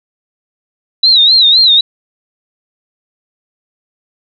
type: tone with vibrato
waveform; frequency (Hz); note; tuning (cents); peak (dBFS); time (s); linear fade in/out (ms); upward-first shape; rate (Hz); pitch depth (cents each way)
sine; 3918; B7; -15; -4; 1.03-1.81; 5; sine; 3.9; 130
effects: none